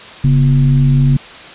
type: tone with frequency modulation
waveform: sine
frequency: 138.59 Hz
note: C#3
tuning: in tune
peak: -7 dBFS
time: 0.24-1.17 s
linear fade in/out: 5 ms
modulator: 104 Hz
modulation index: 0.61
effects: white hiss -33 dBFS RMS until 1.54 s + resampled to 8000 Hz